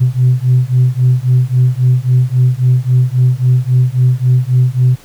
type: beating tone pair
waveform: sine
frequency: 124.7 / 128.4 Hz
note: B2 / C3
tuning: +17 / -32 cents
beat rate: 3.7 Hz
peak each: -10 dBFS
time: 0-4.96 s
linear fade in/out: 20 ms
effects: tanh soft clip ceiling -2 dBFS + pink hiss -42 dBFS RMS until 5.04 s